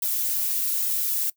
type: noise with flanger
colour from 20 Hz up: violet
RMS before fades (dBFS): -25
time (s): 0.02-1.3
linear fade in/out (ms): 5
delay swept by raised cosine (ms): 1.7 to 5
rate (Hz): 1.2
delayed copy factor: -0.65
effects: noise-tail reverb RT60 0.1 s tail -21 dB re dry